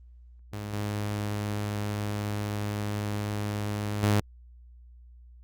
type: tone with level steps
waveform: sawtooth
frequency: 103.83 Hz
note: G#2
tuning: in tune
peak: -30 / -25 / -17 dBFS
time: 0.53-4.2 s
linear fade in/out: 0 ms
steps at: 0.73 / 4.03 s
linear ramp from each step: 2 ms
effects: added 60 Hz sine -48 dBFS peak until 5.43 s + Opus 24 kbps